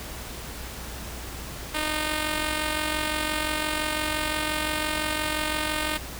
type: tone with amplitude modulation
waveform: 5% pulse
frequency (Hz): 306.8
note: D#4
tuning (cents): -24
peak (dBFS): -12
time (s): 1.74-5.98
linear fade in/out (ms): 10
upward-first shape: sine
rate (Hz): 45.8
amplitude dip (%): 50
effects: added 60 Hz sine -39 dBFS peak until 6.19 s + pink hiss -38 dBFS RMS until 6.19 s